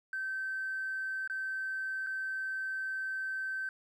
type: tone with dropouts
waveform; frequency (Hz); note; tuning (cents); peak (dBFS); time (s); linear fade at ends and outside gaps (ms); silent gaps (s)
triangle; 1546; G6; -24; -30; 0.13-3.69; 2; 1.276-1.298 / 2.065-2.069
effects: tanh soft clip ceiling -31 dBFS